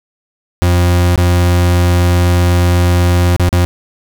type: tone with dropouts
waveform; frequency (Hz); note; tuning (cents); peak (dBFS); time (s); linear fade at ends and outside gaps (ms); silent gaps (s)
40% pulse; 88.1; F2; +16; -7; 0.62-3.65; 0; 1.158-1.177 / 3.364-3.397 / 3.491-3.528
effects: none